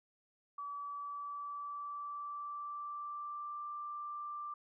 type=tone with pitch glide; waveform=sine; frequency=1147 to 1180.6 Hz; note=D6 to D6; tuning=-41 to +9 cents; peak=-40 dBFS; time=0.58-4.54 s; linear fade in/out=5 ms; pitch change=+50 cents; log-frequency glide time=0.71-3.67 s; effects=none